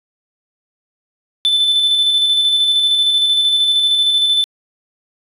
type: tone with tremolo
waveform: triangle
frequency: 3520 Hz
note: A7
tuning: in tune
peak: -8 dBFS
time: 1.45-4.44 s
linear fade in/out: 0 ms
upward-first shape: square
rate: 13 Hz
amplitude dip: 30%
effects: tanh soft clip ceiling -4 dBFS + resampled to 32000 Hz